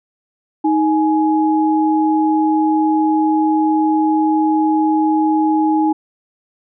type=tone pair together; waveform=sine; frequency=313.6 / 838 Hz; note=D#4 / G#5; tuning=+14 / +15 cents; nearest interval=octave + perfect fourth; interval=1701 cents; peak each=-13 / -17 dBFS; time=0.64-5.93 s; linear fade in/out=10 ms; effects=none